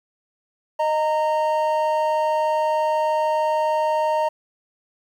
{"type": "tone pair together", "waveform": "triangle", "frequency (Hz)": [619, 923.2], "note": ["D#5", "A#5"], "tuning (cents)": [-9, -17], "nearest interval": "perfect fifth", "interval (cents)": 692, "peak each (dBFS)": -19, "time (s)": [0.79, 4.29], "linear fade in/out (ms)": 10, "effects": ["9-bit"]}